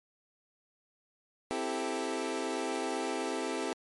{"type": "chord", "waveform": "25% pulse", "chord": "A minor seventh", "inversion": "first", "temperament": "equal", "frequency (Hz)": [261.6, 329.6, 392, 440], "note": ["C4", "E4", "G4", "A4"], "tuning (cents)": [0, 0, 0, 0], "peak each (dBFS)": -34, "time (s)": [1.51, 3.73], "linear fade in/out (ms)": 0, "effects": ["MP3 48 kbps"]}